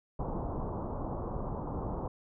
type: low-pass noise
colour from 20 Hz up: pink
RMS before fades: -36 dBFS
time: 0.19-2.08 s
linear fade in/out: 5 ms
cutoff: 1100 Hz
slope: 48 dB/octave
effects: none